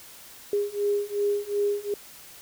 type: beating tone pair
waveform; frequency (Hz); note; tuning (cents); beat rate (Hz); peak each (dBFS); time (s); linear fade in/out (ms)
sine; 407.3 / 410; G#4 / G#4; -34 / -22; 2.7; -27 / -26; 0.53-1.94; 2
effects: white hiss -47 dBFS RMS until 2.41 s